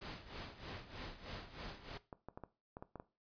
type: noise with tremolo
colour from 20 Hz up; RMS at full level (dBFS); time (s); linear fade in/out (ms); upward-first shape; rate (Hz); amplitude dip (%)
pink; -46; 0.01-1.98; 10; sine; 3.2; 75
type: clicks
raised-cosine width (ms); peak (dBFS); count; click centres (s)
1; -33; 8; 2.128 / 2.286 / 2.375 / 2.437 / 2.769 / 2.825 / 2.957 / 2.999
effects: noise-tail reverb RT60 0.3 s tail -17 dB re dry + resampled to 11025 Hz